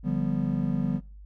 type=chord; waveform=triangle; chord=G dominant seventh; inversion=second; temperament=just; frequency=147 / 176.4 / 196 / 245 Hz; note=D3 / F3 / G3 / B3; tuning=+2 / +18 / 0 / -14 cents; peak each=-28 dBFS; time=0.03-1.01 s; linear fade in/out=50 ms; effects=noise-tail reverb RT60 0.4 s tail -23 dB re dry + added 50 Hz sine -43 dBFS peak until 1.25 s